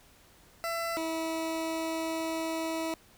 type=tone pair in turn; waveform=20% pulse; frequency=670 / 324.3 Hz; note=E5 / E4; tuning=+28 / -28 cents; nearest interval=octave + minor second; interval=1256 cents; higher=first; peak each=-26 dBFS; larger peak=neither; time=0.64-0.97 / 0.97-2.94 s; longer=second; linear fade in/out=0 ms; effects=pink hiss -59 dBFS RMS until 3.17 s